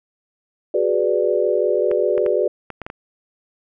sine chord, G# half-diminished seventh, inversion third, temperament equal, 370 / 415.3 / 493.9 / 587.3 Hz, F#4 / G#4 / B4 / D5, 0 / 0 / 0 / 0 cents, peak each -21 dBFS, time 0.74-2.48 s, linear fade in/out 5 ms
clicks, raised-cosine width 0.5 ms, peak -16 dBFS, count 7, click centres 1.914 / 2.179 / 2.263 / 2.703 / 2.817 / 2.865 / 2.901 s
effects none

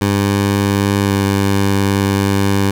15% pulse tone with pitch glide, 100.2 to 98.88 Hz, G2 to G2, +38 to +15 cents, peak -6 dBFS, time 0.01-2.71 s, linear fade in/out 5 ms, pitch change -23 cents, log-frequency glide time 0.95-1.22 s, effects none

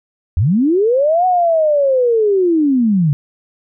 sine linear two-way sweep, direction up then down, 72.5 to 744 to 137 Hz, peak -10 dBFS, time 0.37-3.13 s, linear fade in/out 0 ms, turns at 1.26 s, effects none

